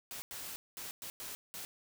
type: noise bursts at uneven times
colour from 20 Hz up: white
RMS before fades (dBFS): -44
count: 6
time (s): 0.11-0.22 / 0.31-0.56 / 0.77-0.91 / 1.02-1.1 / 1.2-1.35 / 1.54-1.65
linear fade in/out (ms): 0
effects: none